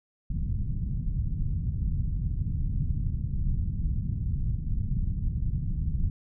pink low-pass noise, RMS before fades -28 dBFS, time 0.3-6.1 s, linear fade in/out 2 ms, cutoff 160 Hz, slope 24 dB/octave, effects none

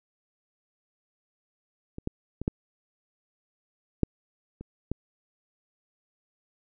clicks, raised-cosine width 3 ms, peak -24 / -16 / -20 / -12 / -8 / -27 / -16 dBFS, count 7, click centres 1.984 / 2.074 / 2.416 / 2.479 / 4.033 / 4.61 / 4.916 s, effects none

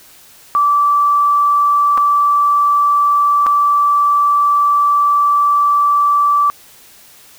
sine tone with dropouts, 1161 Hz, D6, 20 cents flat, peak -9 dBFS, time 0.55-6.5 s, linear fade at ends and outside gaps 0 ms, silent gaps 1.975-1.979 / 3.463-3.467 s, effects white hiss -43 dBFS RMS until 7.38 s

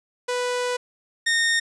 sawtooth tone pair in turn, 493.9 / 1840.1 Hz, B4 / A#6, 0 / -23 cents, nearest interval octave + major seventh, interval 2277 cents, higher second, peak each -19 / -15 dBFS, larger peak second, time 0.28-0.77 / 1.26-1.6 s, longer first, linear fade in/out 10 ms, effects resampled to 22050 Hz + 9-bit

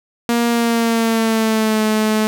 sawtooth tone with pitch glide, 235.7 to 216.1 Hz, A#3 to A3, +19 to -31 cents, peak -10 dBFS, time 0.29-2.27 s, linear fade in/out 0 ms, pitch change -150 cents, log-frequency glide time 0.49-1.82 s, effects none

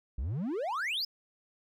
triangle exponential sweep, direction up, 54.3 to 5274 Hz, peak -29 dBFS, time 0.18-1.05 s, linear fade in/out 5 ms, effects none

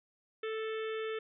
harmonic tone, 440.2 Hz, A4, 1 cent sharp, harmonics 1 / 3 / 4 / 5 / 6 / 7 / 8, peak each -35 / -45 / -47 / -49 / -51 / -52 / -53 dBFS, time 0.43-1.19 s, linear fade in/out 5 ms, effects none

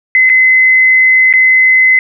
sine tone with dropouts, 2042 Hz, C7, 43 cents flat, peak -4 dBFS, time 0.15-1.99 s, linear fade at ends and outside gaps 1 ms, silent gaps 0.293-0.298 / 1.328-1.337 s, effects none

